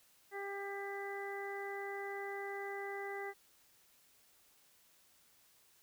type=harmonic tone; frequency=398 Hz; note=G4; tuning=26 cents sharp; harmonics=1 / 2 / 3 / 4 / 5; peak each=-43 / -46 / -53 / -51 / -46 dBFS; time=0.31-3.34 s; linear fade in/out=50 ms; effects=white hiss -68 dBFS RMS until 5.82 s